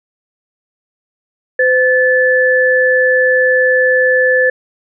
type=tone pair together; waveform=sine; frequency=510.8 / 1740 Hz; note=C5 / A6; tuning=-42 / -20 cents; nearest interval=octave + major sixth; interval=2122 cents; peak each=-11 dBFS; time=1.59-4.5 s; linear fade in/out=5 ms; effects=none